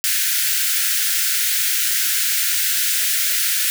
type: high-pass noise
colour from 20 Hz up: white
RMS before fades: -19 dBFS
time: 0.04-3.7 s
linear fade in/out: 0 ms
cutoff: 1400 Hz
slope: 96 dB/octave
effects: none